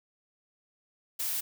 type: noise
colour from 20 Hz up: blue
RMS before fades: -32 dBFS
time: 1.19-1.41 s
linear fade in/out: 10 ms
effects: none